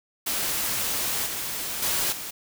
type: noise with level steps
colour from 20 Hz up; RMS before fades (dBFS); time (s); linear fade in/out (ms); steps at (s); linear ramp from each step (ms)
white; -27 / -31 / -25 / -35; 0.26-2.31; 10; 1.26 / 1.82 / 2.12; 5
effects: none